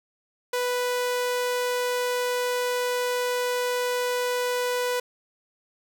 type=tone; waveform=sawtooth; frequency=493.9 Hz; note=B4; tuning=in tune; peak=-20 dBFS; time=0.53-5 s; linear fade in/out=5 ms; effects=none